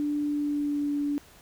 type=tone with pitch glide; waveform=sine; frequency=293.7 to 289 Hz; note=D4 to D4; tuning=0 to -28 cents; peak=-25 dBFS; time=0-1.18 s; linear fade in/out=0 ms; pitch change=-28 cents; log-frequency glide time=0.22-0.96 s; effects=pink hiss -54 dBFS RMS until 1.41 s